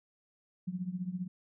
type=tone with tremolo; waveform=sine; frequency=181.8 Hz; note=F#3; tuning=30 cents flat; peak=-30 dBFS; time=0.67-1.28 s; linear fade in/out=10 ms; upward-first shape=triangle; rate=15 Hz; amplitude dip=90%; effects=none